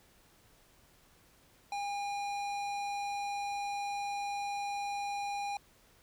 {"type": "tone with hard clipping", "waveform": "sine", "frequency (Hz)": 810, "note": "G#5", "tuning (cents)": -43, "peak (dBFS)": -36, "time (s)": [1.72, 5.57], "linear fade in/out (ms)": 2, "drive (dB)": 15, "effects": ["pink hiss -64 dBFS RMS until 6.02 s"]}